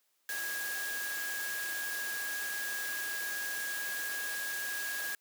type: tone in noise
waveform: sine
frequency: 1647 Hz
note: G#6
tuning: 15 cents flat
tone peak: -36 dBFS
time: 0.29-5.15 s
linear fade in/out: 2 ms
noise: white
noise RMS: -40 dBFS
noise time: 0.29-5.15 s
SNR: +1 dB
effects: white hiss -75 dBFS RMS until 5.2 s + high-pass 300 Hz 12 dB/octave